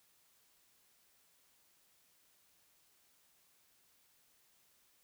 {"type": "silence", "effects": ["white hiss -71 dBFS RMS until 5.03 s"]}